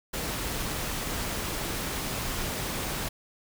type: noise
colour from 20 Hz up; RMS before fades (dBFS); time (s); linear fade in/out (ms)
pink; -32; 0.13-3.09; 10
effects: none